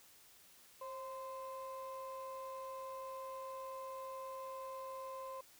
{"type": "ring-modulated tone", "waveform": "triangle", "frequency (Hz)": 784, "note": "G5", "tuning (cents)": 0, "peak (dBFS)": -38, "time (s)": [0.81, 5.41], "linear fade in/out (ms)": 5, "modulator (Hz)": 251, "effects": ["tanh soft clip ceiling -37 dBFS", "white hiss -63 dBFS RMS until 5.59 s"]}